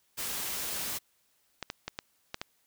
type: noise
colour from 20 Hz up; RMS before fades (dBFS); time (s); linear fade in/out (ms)
white; -35; 0.17-0.99; 20
type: clicks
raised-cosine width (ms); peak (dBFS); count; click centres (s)
0.2; -17; 6; 1.627 / 1.701 / 1.88 / 1.989 / 2.344 / 2.415
effects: white hiss -71 dBFS RMS until 2.66 s